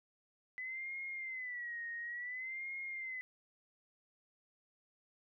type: tone with vibrato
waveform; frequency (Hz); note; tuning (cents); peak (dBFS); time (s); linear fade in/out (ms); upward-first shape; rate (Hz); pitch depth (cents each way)
sine; 2000; B6; +21; -40; 0.58-3.21; 0; sine; 0.57; 120
effects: none